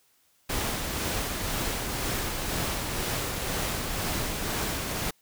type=noise with tremolo; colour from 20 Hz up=pink; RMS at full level=-29 dBFS; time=0.49-5.11 s; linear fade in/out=10 ms; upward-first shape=sine; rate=2 Hz; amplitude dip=30%; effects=white hiss -66 dBFS RMS until 5.21 s